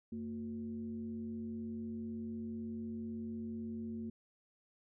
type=tone with frequency modulation; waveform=sine; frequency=227 Hz; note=A#3; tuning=46 cents flat; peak=-39 dBFS; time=0.12-4.1 s; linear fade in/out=5 ms; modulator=136 Hz; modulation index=0.53; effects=none